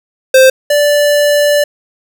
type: tone pair in turn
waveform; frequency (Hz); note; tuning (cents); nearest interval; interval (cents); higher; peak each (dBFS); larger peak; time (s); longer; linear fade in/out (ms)
square; 523.3 / 584.8; C5 / D5; 0 / -7; major second; 193; second; -3 / -8; first; 0.34-0.5 / 0.7-1.64; second; 5
effects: none